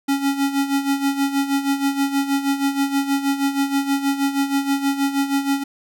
square tone with tremolo, 277.2 Hz, C#4, in tune, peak -16 dBFS, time 0.08-5.64 s, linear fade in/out 10 ms, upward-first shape sine, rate 6.3 Hz, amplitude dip 70%, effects none

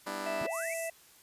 10% pulse chord, E minor seventh, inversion first, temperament just, 197.78 / 247.2 / 296.7 / 329.6 Hz, G3 / B3 / D4 / E4, +16 / +2 / +18 / 0 cents, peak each -34 / -37 / -32 / -35 dBFS, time 0.06-0.47 s, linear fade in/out 10 ms
harmonic tone, 659.3 Hz, E5, in tune, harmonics 1 / 3 / 4, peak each -35 / -42 / -44 dBFS, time 0.26-0.9 s, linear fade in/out 5 ms
sine linear sweep, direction up, 74.1 to 2399 Hz, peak -38 dBFS, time 0.41-0.74 s, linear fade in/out 5 ms
white band-pass noise, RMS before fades -44 dBFS, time 0.49-0.91 s, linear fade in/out 50 ms, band 5700 to 12000 Hz, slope 48 dB/octave
effects white hiss -59 dBFS RMS until 1.22 s + resampled to 32000 Hz

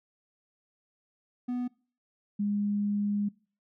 triangle / sine tone pair in turn, 246.9 / 204.9 Hz, B3 / G#3, 0 / -23 cents, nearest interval minor third, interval 323 cents, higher first, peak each -27 / -26 dBFS, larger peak second, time 1.48-1.68 / 2.39-3.29 s, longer second, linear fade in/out 10 ms, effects noise-tail reverb RT60 0.4 s tail -23 dB re dry

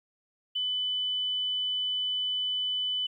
sine tone, 3000 Hz, F#7, 23 cents sharp, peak -27 dBFS, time 0.55-3.07 s, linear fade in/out 10 ms, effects 11-bit

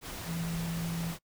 sine tone in noise, 167.2 Hz, E3, 25 cents sharp, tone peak -32 dBFS, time 0.25-1.15 s, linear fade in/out 50 ms, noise pink, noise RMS -41 dBFS, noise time 0.01-1.19 s, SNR +6 dB, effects noise-tail reverb RT60 0.1 s tail -23 dB re dry

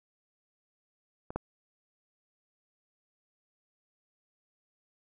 clicks, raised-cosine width 1 ms, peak -26 / -18 dBFS, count 2, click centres 1.305 / 1.36 s, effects none

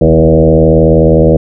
sine tone with frequency modulation, 324.1 Hz, E4, 29 cents flat, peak -3 dBFS, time 0.01-1.37 s, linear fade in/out 5 ms, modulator 79.3 Hz, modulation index 3.3, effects none

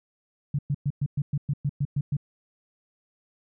sine tone bursts, 142.6 Hz, C#3, 49 cents sharp, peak -22 dBFS, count 11, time 0.54-2.168 s, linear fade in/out 5 ms, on 48 ms, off 110 ms, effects none

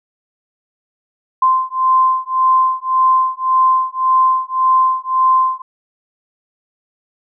sine beating tone pair, 1039 / 1040.8 Hz, C6 / C6, -12 / -9 cents, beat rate 1.8 Hz, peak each -14 dBFS, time 1.42-5.62 s, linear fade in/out 5 ms, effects none

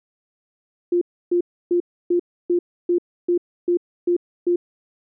sine tone bursts, 350.2 Hz, F4, 5 cents sharp, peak -15 dBFS, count 10, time 0.92-4.56 s, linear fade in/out 5 ms, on 94 ms, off 300 ms, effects none

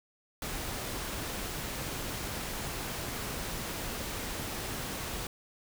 pink noise, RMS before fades -37 dBFS, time 0.42-5.27 s, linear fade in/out 2 ms, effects none

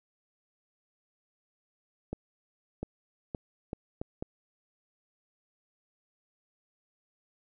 accelerating click train, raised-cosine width 2 ms, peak -21 dBFS, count 6, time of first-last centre 2.13-4.225 s, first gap 700 ms, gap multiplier 0.74, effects none

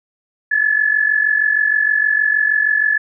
sine tone with amplitude modulation, 1719 Hz, A6, 41 cents flat, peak -9 dBFS, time 0.51-2.98 s, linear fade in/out 10 ms, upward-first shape sine, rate 46.4 Hz, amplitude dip 75%, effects none

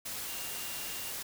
sine tone in noise, 2794 Hz, F7, in tune, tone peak -48 dBFS, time 0.27-1.12 s, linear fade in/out 10 ms, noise white, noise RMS -39 dBFS, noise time 0.05-1.23 s, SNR -12 dB, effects none

